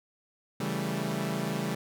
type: chord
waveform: sawtooth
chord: A dominant seventh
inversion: first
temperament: equal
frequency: 138.59 / 164.81 / 196 / 220 Hz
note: C#3 / E3 / G3 / A3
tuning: 0 / 0 / 0 / 0 cents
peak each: -32 / -31 / -30 / -32 dBFS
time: 0.6-1.75 s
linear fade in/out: 5 ms
effects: none